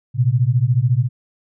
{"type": "beating tone pair", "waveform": "sine", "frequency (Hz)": [116.54, 130.54], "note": ["A#2", "C3"], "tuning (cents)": [0, -4], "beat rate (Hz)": 14, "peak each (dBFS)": -16, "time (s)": [0.14, 1.09], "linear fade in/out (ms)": 50, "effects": []}